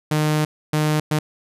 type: tone bursts at uneven times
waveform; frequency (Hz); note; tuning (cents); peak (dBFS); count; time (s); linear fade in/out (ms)
sawtooth; 152.7; D#3; -32; -13; 3; 0.11-0.45 / 0.73-1 / 1.11-1.19; 5
effects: resampled to 32000 Hz